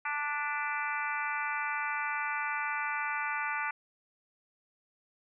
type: harmonic tone with a mistuned harmonic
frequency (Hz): 293.7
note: D4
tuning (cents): 0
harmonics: 3 / 4 / 5 / 6 / 7 / 8 / 9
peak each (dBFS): -37 / -38 / -36 / -42 / -39 / -39 / -46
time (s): 0.05-3.71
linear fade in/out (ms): 5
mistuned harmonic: 7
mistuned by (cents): -36
effects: none